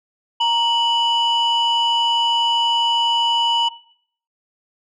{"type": "tone pair together", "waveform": "sine", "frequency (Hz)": [932.3, 2960], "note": ["A#5", "F#7"], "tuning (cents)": [0, 0], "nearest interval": "octave + minor sixth", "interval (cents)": 2000, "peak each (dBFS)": -16, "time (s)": [0.4, 3.69], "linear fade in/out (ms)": 10, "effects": ["noise-tail reverb RT60 0.6 s tail -19 dB re dry", "tanh soft clip ceiling -11 dBFS"]}